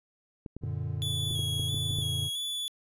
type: clicks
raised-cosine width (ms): 3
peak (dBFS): -26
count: 9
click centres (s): 0.462 / 0.566 / 0.637 / 1.31 / 1.393 / 1.597 / 1.744 / 1.909 / 1.987
type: chord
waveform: triangle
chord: Gb augmented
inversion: none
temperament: equal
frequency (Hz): 92.5 / 116.54 / 146.83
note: Gb2 / Bb2 / D3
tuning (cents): 0 / 0 / 0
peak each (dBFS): -33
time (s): 0.61-2.3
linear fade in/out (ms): 50
type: tone with vibrato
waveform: 45% pulse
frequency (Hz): 3388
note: G#7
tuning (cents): +34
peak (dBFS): -31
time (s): 1.02-2.68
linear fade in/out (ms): 0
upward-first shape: square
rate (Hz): 1.5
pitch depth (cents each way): 31
effects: resampled to 32000 Hz